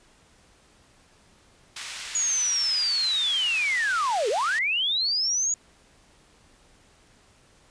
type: band-pass noise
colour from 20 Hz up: pink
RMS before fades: -37 dBFS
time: 1.76-4.59 s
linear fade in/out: 5 ms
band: 1900 to 7600 Hz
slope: 12 dB/octave
type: linear two-way sweep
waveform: sine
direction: down then up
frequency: 6840 to 386.5 to 6840 Hz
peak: -22 dBFS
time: 2.15-5.54 s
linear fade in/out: 2 ms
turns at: 4.29 s
effects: pink hiss -58 dBFS RMS until 7.7 s + resampled to 22050 Hz